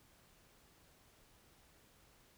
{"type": "silence", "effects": ["pink hiss -67 dBFS RMS until 2.37 s"]}